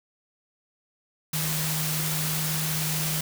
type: tone in noise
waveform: sine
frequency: 155.56 Hz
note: D#3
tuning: in tune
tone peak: -29 dBFS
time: 1.33-3.21 s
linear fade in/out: 5 ms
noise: white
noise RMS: -29 dBFS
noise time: 1.33-3.21 s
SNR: -3 dB
effects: none